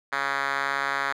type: tone with band-pass filter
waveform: 5% pulse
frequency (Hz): 138.59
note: C#3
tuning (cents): 0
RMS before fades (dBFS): -27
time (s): 0.12-1.13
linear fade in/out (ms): 10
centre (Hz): 1700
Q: 1.4
effects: none